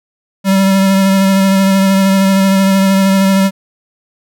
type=tone with vibrato; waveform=square; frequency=193.5 Hz; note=G3; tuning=22 cents flat; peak=-8 dBFS; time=0.44-3.51 s; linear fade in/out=50 ms; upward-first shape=sine; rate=13 Hz; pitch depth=18 cents each way; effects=none